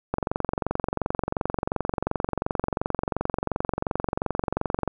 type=click train; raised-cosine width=1 ms; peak=-10 dBFS; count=109; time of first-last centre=0.14-4.877 s; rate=22.8 Hz; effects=none